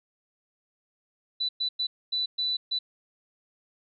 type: tone bursts at uneven times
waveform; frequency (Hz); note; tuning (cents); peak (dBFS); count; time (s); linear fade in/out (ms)
sine; 3978; B7; +12; -25; 6; 1.4-1.49 / 1.6-1.69 / 1.79-1.87 / 2.12-2.26 / 2.38-2.57 / 2.71-2.79; 10
effects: none